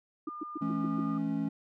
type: tone with pitch glide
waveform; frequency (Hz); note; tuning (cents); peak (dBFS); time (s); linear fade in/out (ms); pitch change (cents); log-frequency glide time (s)
sine; 1207 to 1214.7; D6 to D#6; +47 to -42; -39; 0.27-1.18; 5; +11; 0.77-1.06
type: tone bursts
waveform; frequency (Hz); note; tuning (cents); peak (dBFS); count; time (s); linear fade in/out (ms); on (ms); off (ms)
sine; 311.1; D#4; 0; -32; 6; 0.27-1.002; 5; 22; 120
type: chord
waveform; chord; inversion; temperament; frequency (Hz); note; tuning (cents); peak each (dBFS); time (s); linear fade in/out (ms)
triangle; A major; second; equal with one note detuned; 164.81 / 214.4 / 277.2; E3 / A3 / C#4; 0 / -45 / 0; -34 / -32 / -30; 0.61-1.49; 10
effects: none